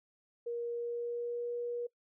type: tone with pitch glide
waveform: sine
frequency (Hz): 472.7 to 479.3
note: A#4 to A#4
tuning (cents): +24 to +48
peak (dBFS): -34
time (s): 0.46-1.87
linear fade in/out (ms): 10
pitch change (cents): +24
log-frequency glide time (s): 0.7-1.54
effects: noise-tail reverb RT60 0.1 s tail -22 dB re dry